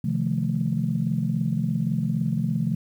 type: chord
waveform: sine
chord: F dominant seventh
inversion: second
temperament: just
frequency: 130.96 / 157.15 / 174.61 / 218.3 Hz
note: C3 / Eb3 / F3 / A3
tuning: +2 / +18 / 0 / -13 cents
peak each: -27 dBFS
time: 0.04-2.75 s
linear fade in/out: 5 ms
effects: tanh soft clip ceiling -11 dBFS + 9-bit